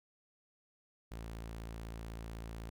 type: tone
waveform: sawtooth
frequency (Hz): 56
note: A1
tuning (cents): +31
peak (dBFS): -39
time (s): 1.11-2.7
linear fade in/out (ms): 10
effects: none